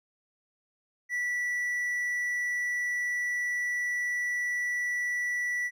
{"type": "tone", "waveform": "triangle", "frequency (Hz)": 1957, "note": "B6", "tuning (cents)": -16, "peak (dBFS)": -26, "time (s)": [1.09, 5.71], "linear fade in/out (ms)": 50, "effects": []}